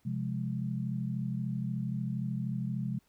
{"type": "chord", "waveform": "sine", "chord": "F minor", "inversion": "second", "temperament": "equal", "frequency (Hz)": [130.81, 174.61, 207.7], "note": ["C3", "F3", "Ab3"], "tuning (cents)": [0, 0, 0], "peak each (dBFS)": [-34, -37, -36], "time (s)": [0.05, 2.99], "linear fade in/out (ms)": 10, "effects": ["pink hiss -71 dBFS RMS until 3.08 s"]}